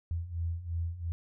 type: beating tone pair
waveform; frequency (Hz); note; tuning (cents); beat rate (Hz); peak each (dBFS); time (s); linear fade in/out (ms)
sine; 82.41 / 85.31; E2 / F2; 0 / -40; 2.9; -37 / -33; 0.11-1.12; 0
effects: none